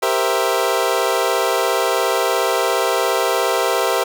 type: chord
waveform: 25% pulse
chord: C dominant seventh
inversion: second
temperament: equal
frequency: 392 / 466.2 / 523.3 / 659.3 Hz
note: G4 / Bb4 / C5 / E5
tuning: 0 / 0 / 0 / 0 cents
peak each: -18 dBFS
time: 0.02-4.04 s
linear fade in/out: 10 ms
effects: none